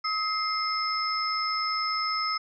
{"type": "tone cluster", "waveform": "sine", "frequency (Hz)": [1275, 2097, 5210], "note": ["D#6", "C7", "E8"], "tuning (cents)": [42, 3, -21], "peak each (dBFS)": [-28, -34, -30], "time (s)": [0.04, 2.38], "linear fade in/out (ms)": 10, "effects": []}